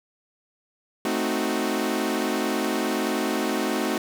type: chord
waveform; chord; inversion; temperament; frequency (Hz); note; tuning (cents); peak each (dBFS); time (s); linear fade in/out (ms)
sawtooth; A diminished seventh; none; equal; 220 / 261.6 / 311.1 / 370; A3 / C4 / Eb4 / Gb4; 0 / 0 / 0 / 0; -25; 1.05-3.98; 2
effects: none